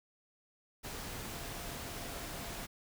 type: tone in noise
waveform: sine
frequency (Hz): 688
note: F5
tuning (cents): -26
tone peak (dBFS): -53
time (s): 1.31-2.65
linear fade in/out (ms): 20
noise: pink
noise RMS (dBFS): -43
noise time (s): 0.83-2.67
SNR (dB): -13
effects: none